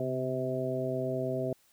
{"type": "harmonic tone with a mistuned harmonic", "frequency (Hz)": 129.1, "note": "C3", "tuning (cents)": -23, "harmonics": [1, 2, 3, 4, 5], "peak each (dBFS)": [-36, -37, -35, -38, -34], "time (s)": [0, 1.53], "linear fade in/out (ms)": 2, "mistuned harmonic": 1, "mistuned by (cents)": 43, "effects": ["white hiss -66 dBFS RMS until 1.72 s"]}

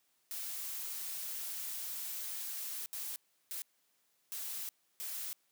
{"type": "noise bursts at uneven times", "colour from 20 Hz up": "blue", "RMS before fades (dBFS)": -41, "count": 5, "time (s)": [[0.31, 2.86], [2.93, 3.16], [3.51, 3.62], [4.32, 4.69], [5, 5.33]], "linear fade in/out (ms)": 0, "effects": ["white hiss -75 dBFS RMS until 5.51 s", "high-pass 150 Hz 12 dB/octave"]}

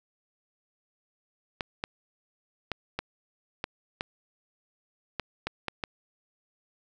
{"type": "clicks", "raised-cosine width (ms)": 0.3, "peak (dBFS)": -14, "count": 10, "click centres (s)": [1.608, 1.839, 2.717, 2.99, 3.641, 4.009, 5.197, 5.47, 5.683, 5.838], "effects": []}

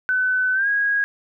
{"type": "tone with pitch glide", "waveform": "sine", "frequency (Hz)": [1509, 1645.6], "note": ["F#6", "G#6"], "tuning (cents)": [34, -16], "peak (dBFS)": -17, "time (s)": [0.09, 1.04], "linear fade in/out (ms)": 0, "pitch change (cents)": 150, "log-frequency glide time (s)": [0.53, 0.68], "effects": []}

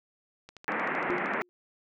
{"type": "click train", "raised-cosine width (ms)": 0.2, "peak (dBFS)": -29, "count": 13, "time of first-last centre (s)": [0.49, 1.413], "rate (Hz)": 13}
{"type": "band-pass noise", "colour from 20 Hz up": "white", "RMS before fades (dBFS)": -31, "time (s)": [0.68, 1.42], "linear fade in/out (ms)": 0, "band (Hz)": [160, 2200], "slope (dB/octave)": 48}
{"type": "tone with exponential decay", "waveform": "sine", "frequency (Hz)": 355.6, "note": "F4", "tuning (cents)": 31, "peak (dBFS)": -26, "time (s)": [1.1, 1.49], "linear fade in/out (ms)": 0, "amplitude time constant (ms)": 84}
{"effects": []}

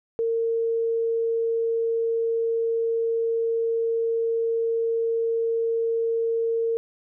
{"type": "tone", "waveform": "sine", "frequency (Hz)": 457.5, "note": "A#4", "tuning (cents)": -32, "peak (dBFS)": -21, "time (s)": [0.19, 6.77], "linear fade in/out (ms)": 0, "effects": []}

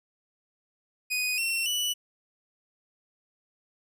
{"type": "tone with pitch steps", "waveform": "sawtooth", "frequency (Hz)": [2489, 2714, 2960], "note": ["D#7", "E7", "F#7"], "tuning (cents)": [0, 50, 0], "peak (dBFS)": -23, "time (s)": [1.1, 1.94], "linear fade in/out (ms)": 20, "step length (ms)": 280, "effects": []}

